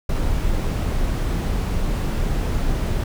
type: noise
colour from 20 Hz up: brown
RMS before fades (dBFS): -21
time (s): 0.09-3.04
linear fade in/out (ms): 5
effects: none